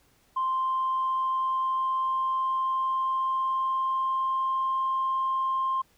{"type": "tone with pitch glide", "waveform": "sine", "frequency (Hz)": [1046, 1056.3], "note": ["C6", "C6"], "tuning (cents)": [-1, 16], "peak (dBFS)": -23, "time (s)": [0.36, 5.82], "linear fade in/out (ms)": 10, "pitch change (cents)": 17, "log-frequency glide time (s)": [0.48, 4.82], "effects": ["tanh soft clip ceiling -20 dBFS", "pink hiss -64 dBFS RMS until 5.97 s"]}